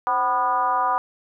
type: tone with frequency modulation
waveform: sine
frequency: 987.8 Hz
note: B5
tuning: in tune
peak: -18 dBFS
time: 0.07-0.98 s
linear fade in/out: 0 ms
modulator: 232 Hz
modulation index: 1.2
effects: none